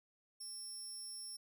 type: tone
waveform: 20% pulse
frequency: 5400 Hz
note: E8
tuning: 41 cents sharp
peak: -40 dBFS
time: 0.4-1.37 s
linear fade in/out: 10 ms
effects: none